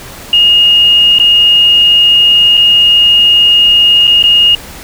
sine tone with dropouts, 2853 Hz, F7, 36 cents sharp, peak -3 dBFS, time 0.33-4.55 s, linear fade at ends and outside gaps 2 ms, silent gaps 1.186-1.198 / 2.571-2.575 / 4.071-4.076 / 4.226-4.238 s, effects pink hiss -29 dBFS RMS until 4.83 s

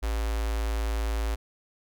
square tone with notch filter, 55 Hz, A1, in tune, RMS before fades -28 dBFS, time 0.02-1.36 s, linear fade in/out 20 ms, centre 160 Hz, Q 0.58, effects none

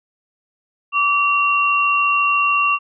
sine tone pair together, 1157.6 / 2747 Hz, D6 / F7, -25 / -29 cents, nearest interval octave + minor third, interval 1496 cents, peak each -16 / -17 dBFS, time 0.92-2.79 s, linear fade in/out 50 ms, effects none

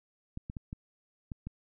clicks, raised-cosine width 5 ms, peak -26 dBFS, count 6, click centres 0.374 / 0.499 / 0.568 / 0.729 / 1.318 / 1.47 s, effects none

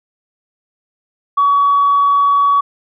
sine tone, 1131 Hz, C#6, 34 cents sharp, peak -8 dBFS, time 1.37-2.61 s, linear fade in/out 10 ms, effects tanh soft clip ceiling -4 dBFS

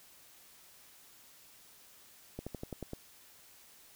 slowing click train, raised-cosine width 2 ms, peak -26 dBFS, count 7, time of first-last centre 2.39-2.934 s, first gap 76 ms, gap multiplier 1.07, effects white hiss -59 dBFS RMS until 3.95 s

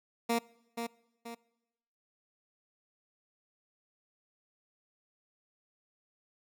15% pulse tone with echo, 233.1 Hz, A#3, in tune, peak -21 dBFS, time 0.29-0.39 s, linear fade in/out 10 ms, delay 480 ms, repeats 2, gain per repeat -7 dB, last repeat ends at 1.35 s, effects noise-tail reverb RT60 1.0 s tail -24 dB re dry

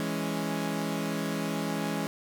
sawtooth chord, C# minor, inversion first, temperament equal, 164.81 / 207.7 / 277.2 Hz, E3 / G#3 / C#4, 0 / 0 / 0 cents, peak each -30 / -29 / -30 dBFS, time 0-2.07 s, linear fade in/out 0 ms, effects none

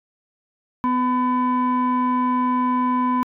sine tone pair together, 250.7 / 1005.5 Hz, B3 / B5, +26 / +31 cents, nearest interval 2 octaves, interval 2405 cents, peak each -18 dBFS, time 0.84-3.23 s, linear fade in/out 0 ms, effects tanh soft clip ceiling -14 dBFS

